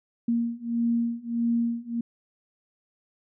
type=beating tone pair; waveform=sine; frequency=233.1 / 234.7 Hz; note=A#3 / A#3; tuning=0 / +12 cents; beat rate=1.6 Hz; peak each=-27 / -26 dBFS; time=0.28-2.01 s; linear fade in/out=5 ms; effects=none